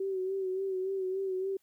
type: tone with vibrato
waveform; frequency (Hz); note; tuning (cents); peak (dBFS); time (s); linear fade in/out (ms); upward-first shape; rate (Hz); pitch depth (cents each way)
sine; 380.3; F#4; +48; -30; 0-1.57; 5; sine; 3.5; 44
effects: white hiss -74 dBFS RMS until 1.62 s